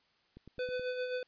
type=click train; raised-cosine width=3 ms; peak=-37 dBFS; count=5; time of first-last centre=0.37-0.796 s; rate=9.4 Hz
type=tone with tremolo; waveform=square; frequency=502 Hz; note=B4; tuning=28 cents sharp; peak=-33 dBFS; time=0.59-1.23 s; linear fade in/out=2 ms; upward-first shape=sine; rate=7.6 Hz; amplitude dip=45%
effects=white hiss -71 dBFS RMS until 1.27 s + resampled to 11025 Hz